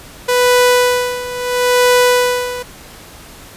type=tone with tremolo; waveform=sawtooth; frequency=494.7 Hz; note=B4; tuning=3 cents sharp; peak=-4 dBFS; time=0.28-2.63 s; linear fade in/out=10 ms; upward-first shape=sine; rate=0.75 Hz; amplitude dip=80%; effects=pink hiss -37 dBFS RMS until 3.56 s + resampled to 32000 Hz